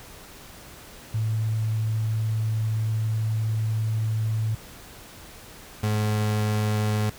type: tone pair in turn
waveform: sine / 35% pulse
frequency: 110 / 106.38 Hz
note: A2 / G#2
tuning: 0 / +42 cents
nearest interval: minor second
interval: 58 cents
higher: first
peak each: -22 / -20 dBFS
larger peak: second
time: 1.14-4.55 / 5.83-7.1 s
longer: first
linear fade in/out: 5 ms
effects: pink hiss -45 dBFS RMS until 7.18 s